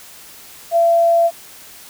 sine tone, 675 Hz, E5, 41 cents sharp, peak -10 dBFS, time 0.71-1.31 s, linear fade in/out 50 ms, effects white hiss -40 dBFS RMS until 1.89 s

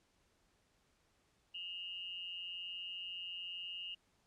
sine tone with amplitude modulation, 2847 Hz, F7, 33 cents sharp, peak -39 dBFS, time 1.54-3.95 s, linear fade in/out 10 ms, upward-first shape sine, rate 181 Hz, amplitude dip 70%, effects pink hiss -75 dBFS RMS until 4.26 s + low-pass 9000 Hz 12 dB/octave

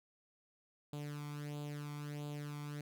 sawtooth tone with flanger, 146.83 Hz, D3, in tune, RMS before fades -44 dBFS, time 0.93-2.81 s, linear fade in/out 2 ms, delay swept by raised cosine 0.26 to 0.9 ms, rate 1.5 Hz, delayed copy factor +0.7, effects none

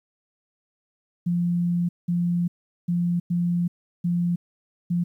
sine tone bursts at uneven times, 173.9 Hz, F3, 7 cents flat, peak -20 dBFS, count 6, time 1.26-1.89 / 2.08-2.48 / 2.88-3.2 / 3.3-3.68 / 4.04-4.36 / 4.9-5.04 s, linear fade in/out 10 ms, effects 10-bit

